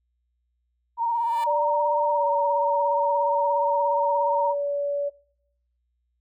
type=tone with vibrato; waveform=sine; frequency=933 Hz; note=A#5; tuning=1 cent sharp; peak=-21 dBFS; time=0.97-4.55 s; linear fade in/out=50 ms; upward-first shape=sine; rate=17 Hz; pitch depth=39 cents each way
type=tone with exponential growth; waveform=10% pulse; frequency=587.3 Hz; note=D5; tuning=in tune; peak=-26 dBFS; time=1.02-1.44 s; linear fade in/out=2 ms; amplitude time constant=90 ms
type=tone with pitch glide; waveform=sine; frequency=587.3 to 571.9 Hz; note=D5 to D5; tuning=0 to -46 cents; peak=-23 dBFS; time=1.46-5.1 s; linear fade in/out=20 ms; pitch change=-46 cents; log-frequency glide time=2.13-2.23 s
effects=noise-tail reverb RT60 0.7 s tail -23 dB re dry + added 60 Hz sine -70 dBFS peak until 6.2 s